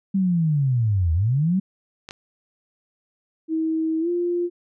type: linear two-way sweep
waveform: sine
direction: down then up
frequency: 197.7 to 77.78 to 197.7 Hz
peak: -17 dBFS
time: 0.14-1.6 s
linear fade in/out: 10 ms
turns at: 1.13 s
type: clicks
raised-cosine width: 0.2 ms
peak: -19 dBFS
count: 2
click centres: 2.089 / 2.109 s
type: tone with pitch glide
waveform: sine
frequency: 320.3 to 349.3 Hz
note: E4 to F4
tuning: -50 to 0 cents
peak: -20 dBFS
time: 3.48-4.5 s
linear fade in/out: 50 ms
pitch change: +150 cents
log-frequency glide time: 4-4.09 s
effects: none